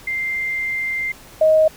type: tone pair in turn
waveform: sine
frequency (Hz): 2093 / 628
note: C7 / D#5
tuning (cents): 0 / +16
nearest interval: octave + major sixth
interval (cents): 2084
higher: first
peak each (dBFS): -20 / -10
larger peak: second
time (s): 0.07-1.12 / 1.41-1.68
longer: first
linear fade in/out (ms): 5
effects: pink hiss -43 dBFS RMS until 1.76 s